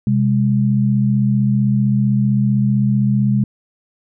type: tone pair together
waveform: sine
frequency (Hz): 128.7 / 204.3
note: C3 / G#3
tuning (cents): -28 / -28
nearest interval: minor sixth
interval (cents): 800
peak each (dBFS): -15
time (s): 0.07-3.44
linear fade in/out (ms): 2
effects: none